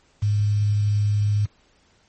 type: tone with quantisation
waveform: sine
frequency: 103.83 Hz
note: G#2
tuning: in tune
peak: -17 dBFS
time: 0.22-1.46 s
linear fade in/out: 10 ms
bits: 7
effects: pink hiss -60 dBFS RMS until 2.08 s + MP3 32 kbps